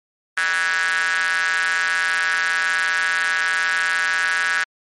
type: tone with high-pass filter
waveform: square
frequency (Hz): 87.31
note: F2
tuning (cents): 0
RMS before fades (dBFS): -20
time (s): 0.37-4.64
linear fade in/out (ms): 5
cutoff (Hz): 1600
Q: 7.7
effects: MP3 48 kbps